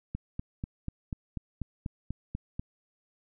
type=click train; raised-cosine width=5 ms; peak=-21 dBFS; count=11; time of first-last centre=0.15-2.595 s; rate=4.09 Hz; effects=none